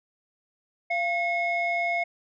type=tone pair together; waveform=sine; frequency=689.1 / 2175 Hz; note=F5 / C#7; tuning=-23 / -33 cents; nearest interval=octave + minor sixth; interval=1990 cents; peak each=-25 dBFS; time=0.9-2.04 s; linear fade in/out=10 ms; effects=tanh soft clip ceiling -19 dBFS